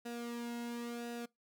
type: tone with flanger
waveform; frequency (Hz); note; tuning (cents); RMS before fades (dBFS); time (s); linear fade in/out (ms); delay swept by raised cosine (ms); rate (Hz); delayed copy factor
sawtooth; 237.1; A#3; +30; -42; 0.05-1.26; 10; 0.91 to 1.7; 0.95; -0.65
effects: noise-tail reverb RT60 0.2 s tail -25 dB re dry